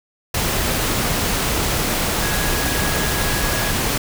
sine tone in noise, 1661.2 Hz, G#6, in tune, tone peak -28 dBFS, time 2.22-3.71 s, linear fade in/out 5 ms, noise pink, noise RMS -20 dBFS, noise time 0.34-3.98 s, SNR -11 dB, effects none

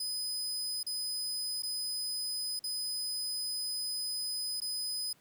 sawtooth tone with dropouts, 5010 Hz, D#8, 11 cents sharp, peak -31 dBFS, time 0-5.13 s, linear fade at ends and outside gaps 5 ms, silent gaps 0.831-0.865 / 1.623-1.632 / 2.593-2.639 / 4.603-4.617 s, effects pink hiss -66 dBFS RMS until 5.2 s + high-pass 80 Hz 12 dB/octave

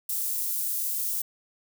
white high-pass noise, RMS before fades -29 dBFS, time 0.09-1.22 s, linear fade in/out 5 ms, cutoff 10000 Hz, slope 12 dB/octave, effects none

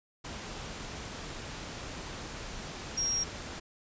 sine tone in noise, 5610 Hz, F8, 7 cents sharp, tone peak -28 dBFS, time 2.97-3.24 s, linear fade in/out 10 ms, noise pink, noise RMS -41 dBFS, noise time 0.24-3.6 s, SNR +10 dB, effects resampled to 16000 Hz

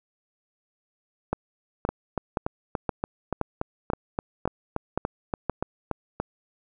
two click trains, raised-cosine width 1 ms, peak -12 / -10 dBFS, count 16 / 9, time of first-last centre 1.89-6.2 / 1.33-5.497 s, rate 3.48 / 1.92 Hz, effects none

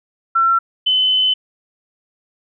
sine tone pair in turn, 1351 / 3033 Hz, E6 / F#7, +42 / +42 cents, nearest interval octave + major second, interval 1400 cents, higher second, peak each -11 / -12 dBFS, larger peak first, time 0.35-0.59 / 0.86-1.34 s, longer second, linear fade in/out 10 ms, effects none

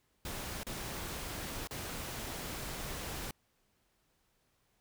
pink noise with dropouts, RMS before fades -41 dBFS, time 0.25-3.31 s, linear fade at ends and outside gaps 2 ms, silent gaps 0.633-0.667 / 1.673-1.709 s, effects pink hiss -75 dBFS RMS until 4.8 s

